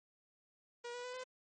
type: tone with pitch steps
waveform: sawtooth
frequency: 478.9 / 489 / 499.2 / 509.7 Hz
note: A#4 / B4 / B4 / C5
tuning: +47 / -17 / +19 / -45 cents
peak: -39 dBFS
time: 0.84-1.24 s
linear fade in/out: 10 ms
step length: 100 ms
effects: MP3 32 kbps